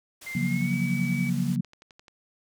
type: low-pass noise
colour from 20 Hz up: white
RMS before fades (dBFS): -46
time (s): 0.21-1.56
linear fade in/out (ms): 10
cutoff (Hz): 11000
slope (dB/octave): 12
type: tone with pitch glide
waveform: sine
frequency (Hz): 2093 to 2282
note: C7 to C#7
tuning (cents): 0 to +50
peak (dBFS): -33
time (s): 0.26-1.3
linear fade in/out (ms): 10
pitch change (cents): +150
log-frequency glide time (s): 0.43-0.75
type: chord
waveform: sine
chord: Gb major seventh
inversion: second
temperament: equal with one note detuned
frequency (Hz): 138.59 / 174.61 / 185 / 236.2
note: Db3 / F3 / Gb3 / Bb3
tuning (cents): 0 / 0 / 0 / +23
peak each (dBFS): -29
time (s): 0.35-1.61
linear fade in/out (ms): 5
type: click train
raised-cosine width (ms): 0.2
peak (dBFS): -33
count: 7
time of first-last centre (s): 1.56-2.082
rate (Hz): 11.5
effects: none